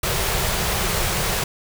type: band-stop noise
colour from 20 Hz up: pink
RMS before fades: -22 dBFS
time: 0.03-1.44 s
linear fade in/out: 5 ms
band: 210 to 340 Hz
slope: 96 dB/octave
effects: none